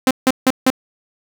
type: tone bursts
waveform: sawtooth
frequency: 260 Hz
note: C4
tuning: 11 cents flat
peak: -6 dBFS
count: 4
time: 0.07-0.702 s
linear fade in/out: 2 ms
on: 38 ms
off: 160 ms
effects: none